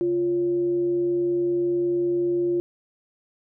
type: tone with frequency modulation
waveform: sine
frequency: 349.2 Hz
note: F4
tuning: in tune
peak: -20 dBFS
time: 0.01-2.6 s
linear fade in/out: 0 ms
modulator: 211 Hz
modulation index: 0.21
effects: none